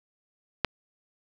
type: click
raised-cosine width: 0.3 ms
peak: -6 dBFS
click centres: 0.647 s
effects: none